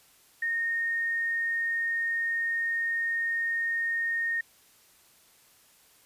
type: tone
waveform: sine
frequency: 1845 Hz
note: A#6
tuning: 18 cents flat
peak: -26 dBFS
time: 0.42-4.41 s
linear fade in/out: 5 ms
effects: white hiss -60 dBFS RMS until 6.05 s + resampled to 32000 Hz